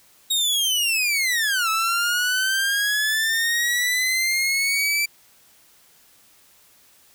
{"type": "linear two-way sweep", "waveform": "sawtooth", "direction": "down then up", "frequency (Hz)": [3784, 1300, 2338], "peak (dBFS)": -16, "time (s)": [0.3, 5.06], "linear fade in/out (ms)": 10, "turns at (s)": 1.69, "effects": ["white hiss -55 dBFS RMS until 7.14 s"]}